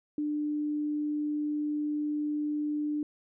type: tone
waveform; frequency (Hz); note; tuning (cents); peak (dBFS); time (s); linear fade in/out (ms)
sine; 298; D4; +25; -28; 0.18-3.03; 2
effects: none